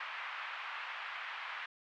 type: band-pass noise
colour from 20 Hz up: pink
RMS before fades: -43 dBFS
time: 0-1.66 s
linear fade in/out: 5 ms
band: 1000 to 2800 Hz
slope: 24 dB/octave
effects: none